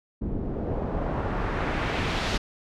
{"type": "noise with low-pass filter sweep", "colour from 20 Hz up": "pink", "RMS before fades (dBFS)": -28, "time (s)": [0.21, 2.38], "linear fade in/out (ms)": 10, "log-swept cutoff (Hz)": [300, 4500], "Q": 0.99, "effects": []}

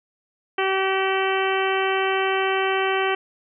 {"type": "harmonic tone", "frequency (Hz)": 383.8, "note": "G4", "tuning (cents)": -37, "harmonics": [1, 2, 3, 4, 5, 6, 7, 8], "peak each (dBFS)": [-23, -26, -28, -29, -30, -31, -31, -32], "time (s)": [0.58, 3.15], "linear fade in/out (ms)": 5, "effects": []}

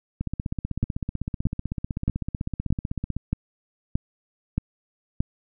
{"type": "two click trains", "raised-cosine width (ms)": 5, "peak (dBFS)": [-15, -10], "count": [48, 8], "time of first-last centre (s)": [[0.21, 3.166], [0.83, 5.205]], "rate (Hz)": [15.9, 1.6], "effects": []}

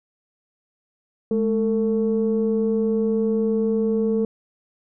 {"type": "tone pair together", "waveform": "sine", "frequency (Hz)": [212.8, 449.5], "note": ["G#3", "A4"], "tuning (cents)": [42, 37], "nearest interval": "octave + minor second", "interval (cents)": 1295, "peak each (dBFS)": -20, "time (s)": [1.31, 4.25], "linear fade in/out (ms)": 2, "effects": ["tanh soft clip ceiling -12 dBFS"]}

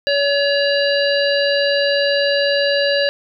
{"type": "harmonic tone with a mistuned harmonic", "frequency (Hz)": 566, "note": "C#5", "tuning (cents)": 36, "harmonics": [1, 3, 5, 7, 8], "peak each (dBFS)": [-16, -21, -23, -24, -25], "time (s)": [0.07, 3.09], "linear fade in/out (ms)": 0, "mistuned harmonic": 8, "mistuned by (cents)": 66, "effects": []}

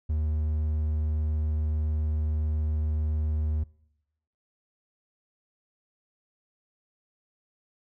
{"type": "tone", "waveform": "triangle", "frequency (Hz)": 76.8, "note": "D#2", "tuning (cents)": -22, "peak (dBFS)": -22, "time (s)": [0.09, 3.64], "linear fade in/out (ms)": 10, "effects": ["noise-tail reverb RT60 0.9 s tail -24 dB re dry"]}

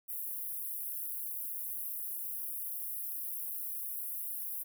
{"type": "high-pass noise", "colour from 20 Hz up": "pink", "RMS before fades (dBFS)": -39, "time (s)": [0.08, 4.64], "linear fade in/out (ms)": 20, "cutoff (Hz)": 11000, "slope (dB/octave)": 48, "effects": []}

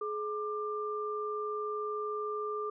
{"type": "tone pair together", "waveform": "sine", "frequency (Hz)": [423.4, 1190], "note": ["G#4", "D6"], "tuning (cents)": [33, 22], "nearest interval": "octave + tritone", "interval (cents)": 1789, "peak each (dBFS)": [-35, -36], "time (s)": [0.01, 2.7], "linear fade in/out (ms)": 5, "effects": []}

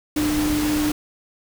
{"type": "tone in noise", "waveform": "sine", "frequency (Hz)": 300.6, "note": "D4", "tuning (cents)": 40, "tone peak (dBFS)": -19, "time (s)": [0.16, 0.92], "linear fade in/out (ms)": 5, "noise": "pink", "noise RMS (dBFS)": -27, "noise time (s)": [0.16, 0.92], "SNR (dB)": 5, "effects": []}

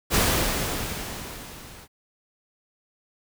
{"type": "noise with level ramp", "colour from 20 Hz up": "pink", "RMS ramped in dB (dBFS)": [-19, -46], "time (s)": [0.1, 1.88], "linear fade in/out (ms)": 50, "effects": []}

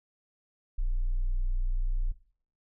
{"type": "tone", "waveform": "sine", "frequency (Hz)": 30.39, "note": "B0", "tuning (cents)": -27, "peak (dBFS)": -24, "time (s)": [0.78, 2.12], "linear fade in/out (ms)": 10, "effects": ["noise-tail reverb RT60 0.5 s tail -17 dB re dry", "tanh soft clip ceiling -22 dBFS"]}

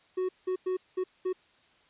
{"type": "tone bursts at uneven times", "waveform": "triangle", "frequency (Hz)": 370, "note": "F#4", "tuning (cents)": 0, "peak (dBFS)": -25, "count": 5, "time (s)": [[0.17, 0.29], [0.47, 0.56], [0.66, 0.77], [0.97, 1.04], [1.25, 1.33]], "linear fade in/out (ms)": 10, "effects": ["white hiss -63 dBFS RMS until 1.89 s", "resampled to 8000 Hz"]}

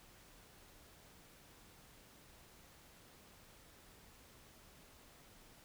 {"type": "silence", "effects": ["pink hiss -62 dBFS RMS until 5.64 s"]}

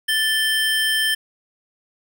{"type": "tone pair together", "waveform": "square", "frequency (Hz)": [1757, 3127], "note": ["A6", "G7"], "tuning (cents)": [-3, -5], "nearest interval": "minor seventh", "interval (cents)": 998, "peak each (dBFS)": -21, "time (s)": [0.08, 1.15], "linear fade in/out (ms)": 10, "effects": []}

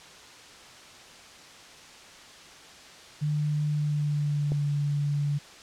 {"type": "tone with pitch glide", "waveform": "sine", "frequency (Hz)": [149.5, 144.74], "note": ["D3", "D3"], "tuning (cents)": [31, -25], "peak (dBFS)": -24, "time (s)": [3.21, 5.39], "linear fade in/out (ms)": 20, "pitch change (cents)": -56, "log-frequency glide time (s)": [3.69, 4.66]}
{"type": "click", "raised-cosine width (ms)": 2, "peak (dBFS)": -21, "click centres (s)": 4.52}
{"effects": ["white hiss -48 dBFS RMS until 5.62 s", "low-pass 6000 Hz 12 dB/octave"]}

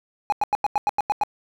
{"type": "tone bursts", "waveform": "triangle", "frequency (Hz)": 830.6, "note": "G#5", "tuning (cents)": 0, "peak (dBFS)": -15, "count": 9, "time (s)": [0.3, 1.235], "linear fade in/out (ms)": 0, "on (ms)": 23, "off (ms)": 91, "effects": []}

